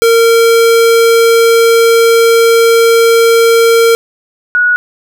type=tone pair in turn; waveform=square / sine; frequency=460 / 1460.4 Hz; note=A#4 / F#6; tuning=-23 / -23 cents; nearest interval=octave + minor sixth; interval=2000 cents; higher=second; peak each=-5 / -6 dBFS; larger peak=first; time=0.02-3.95 / 4.55-4.76 s; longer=first; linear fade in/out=0 ms; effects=none